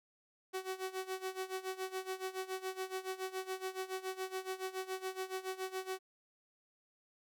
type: tone with tremolo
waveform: sawtooth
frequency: 376.4 Hz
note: F#4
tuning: 30 cents sharp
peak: -32 dBFS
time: 0.53-5.99 s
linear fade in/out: 20 ms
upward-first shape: sine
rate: 7.1 Hz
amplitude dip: 85%
effects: none